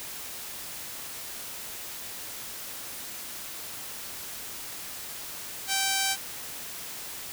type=tone; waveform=5% pulse; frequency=778 Hz; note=G5; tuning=13 cents flat; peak=-13 dBFS; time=5.67-6.17 s; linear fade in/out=50 ms; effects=white hiss -39 dBFS RMS until 7.32 s